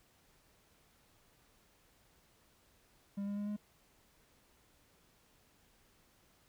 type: tone with pitch steps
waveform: triangle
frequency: 200 / 202.7 / 205.4 / 208.1 Hz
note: G3 / G#3 / G#3 / G#3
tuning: +35 / -42 / -19 / +4 cents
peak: -34 dBFS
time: 3.17-3.566 s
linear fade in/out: 10 ms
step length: 99 ms
effects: pink hiss -69 dBFS RMS until 6.48 s